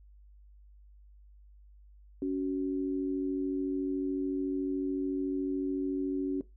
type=tone pair together; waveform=sine; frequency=280 / 373.8 Hz; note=C#4 / F#4; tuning=+18 / +18 cents; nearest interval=perfect fourth; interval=500 cents; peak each=-30 / -34 dBFS; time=2.22-6.41 s; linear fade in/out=2 ms; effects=noise-tail reverb RT60 0.2 s tail -18 dB re dry + added 50 Hz sine -53 dBFS peak until 6.56 s